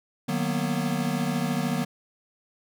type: chord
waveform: square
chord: B major seventh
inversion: first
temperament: equal with one note detuned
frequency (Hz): 152.54 / 185 / 233.1 / 246.9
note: D#3 / F#3 / A#3 / B3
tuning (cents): -34 / 0 / 0 / 0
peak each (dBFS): -31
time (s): 0.28-1.85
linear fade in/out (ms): 10
effects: none